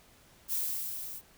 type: noise with level ramp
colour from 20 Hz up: violet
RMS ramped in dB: -30 to -43 dBFS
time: 0.48-1.22 s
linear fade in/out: 50 ms
effects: pink hiss -60 dBFS RMS until 1.37 s